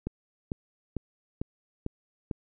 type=click train; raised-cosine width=3 ms; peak=-18 dBFS; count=6; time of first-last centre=0.07-2.312 s; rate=2.23 Hz; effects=none